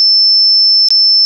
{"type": "tone with dropouts", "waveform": "sine", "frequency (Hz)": 5300, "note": "E8", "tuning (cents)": 9, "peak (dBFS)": -5, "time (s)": [0, 1.25], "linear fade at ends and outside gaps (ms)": 0, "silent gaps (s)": [0.886, 0.905], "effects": []}